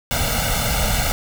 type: noise with comb filter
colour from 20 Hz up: pink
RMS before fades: -20 dBFS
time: 0.11-1.12 s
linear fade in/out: 0 ms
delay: 1.4 ms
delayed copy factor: +0.95
effects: none